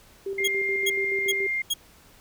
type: tone with tremolo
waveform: sine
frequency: 392 Hz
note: G4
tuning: in tune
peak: -27 dBFS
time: 0.26-1.47 s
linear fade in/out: 5 ms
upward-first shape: square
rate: 7 Hz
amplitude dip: 50%
type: tone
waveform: sine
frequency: 2111 Hz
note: C7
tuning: 15 cents sharp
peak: -24 dBFS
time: 0.38-1.62 s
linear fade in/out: 5 ms
type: tone bursts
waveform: sawtooth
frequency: 3286 Hz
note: G#7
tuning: 19 cents flat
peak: -19 dBFS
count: 4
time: 0.44-1.74 s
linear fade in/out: 10 ms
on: 40 ms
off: 380 ms
effects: pink hiss -54 dBFS RMS until 2.2 s